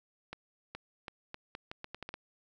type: accelerating click train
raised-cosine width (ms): 0.3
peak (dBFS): -25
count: 11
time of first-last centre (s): 0.33-2.141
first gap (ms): 420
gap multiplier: 0.79
effects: none